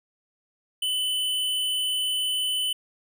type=tone with amplitude modulation; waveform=square; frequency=3011 Hz; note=F#7; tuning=30 cents sharp; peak=-23 dBFS; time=0.82-2.73 s; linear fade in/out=5 ms; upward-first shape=sine; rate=200 Hz; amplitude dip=30%; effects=none